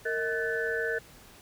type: tone cluster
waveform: sine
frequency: 459.3 / 634 / 1505 / 1747 Hz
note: A#4 / D#5 / F#6 / A6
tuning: -26 / +32 / +29 / -13 cents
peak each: -31 / -38 / -33 / -33 dBFS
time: 0.05-0.99 s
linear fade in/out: 10 ms
effects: pink hiss -53 dBFS RMS until 1.41 s